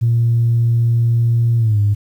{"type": "tone with pitch glide", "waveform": "sine", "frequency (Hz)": [116.9, 102.95], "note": ["A#2", "G#2"], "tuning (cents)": [5, -15], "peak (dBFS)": -10, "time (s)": [0.01, 1.95], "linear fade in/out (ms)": 20, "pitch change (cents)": -220, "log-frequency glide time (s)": [1.58, 1.79], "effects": ["tanh soft clip ceiling -7 dBFS", "8-bit"]}